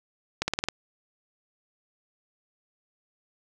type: accelerating click train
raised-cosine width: 0.2 ms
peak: -8 dBFS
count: 6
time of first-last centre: 0.42-0.686 s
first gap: 60 ms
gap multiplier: 0.94
effects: none